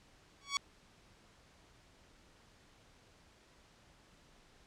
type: tone with exponential growth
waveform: 10% pulse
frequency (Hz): 1123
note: C#6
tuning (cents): +22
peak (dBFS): -19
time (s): 0.41-0.57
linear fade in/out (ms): 1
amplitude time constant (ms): 34
effects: pink hiss -64 dBFS RMS until 4.66 s + low-pass 7000 Hz 12 dB/octave